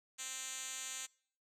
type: tone with band-pass filter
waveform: 5% pulse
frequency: 261.6 Hz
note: C4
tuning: in tune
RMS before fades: -44 dBFS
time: 0.18-1.07 s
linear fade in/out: 20 ms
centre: 6400 Hz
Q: 2.5
effects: noise-tail reverb RT60 0.6 s tail -26 dB re dry